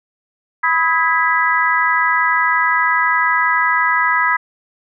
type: harmonic tone with a mistuned harmonic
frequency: 329.6 Hz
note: E4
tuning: in tune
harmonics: 3 / 4 / 5 / 6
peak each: -18 / -18 / -18 / -18 dBFS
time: 0.63-4.37 s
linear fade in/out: 10 ms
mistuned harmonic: 4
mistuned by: -62 cents
effects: none